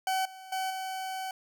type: tone with level steps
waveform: 40% pulse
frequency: 758 Hz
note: F#5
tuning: 42 cents sharp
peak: -26 / -44 / -29 / -33 dBFS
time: 0.07-1.31 s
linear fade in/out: 2 ms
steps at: 0.25 / 0.52 / 0.7 s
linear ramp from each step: 5 ms
effects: none